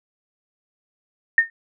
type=tone with exponential decay; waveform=sine; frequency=1829 Hz; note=A#6; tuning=33 cents flat; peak=-7 dBFS; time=1.38-1.5 s; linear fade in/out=2 ms; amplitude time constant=25 ms; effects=none